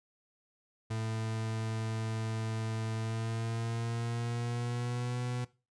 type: tone with pitch glide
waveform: 40% pulse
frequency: 111.2 to 123.38 Hz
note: A2 to B2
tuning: +19 to -1 cents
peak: -32 dBFS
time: 0.9-5.45 s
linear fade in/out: 10 ms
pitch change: +180 cents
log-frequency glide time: 2.96-5.2 s
effects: noise-tail reverb RT60 0.3 s tail -19 dB re dry + resampled to 22050 Hz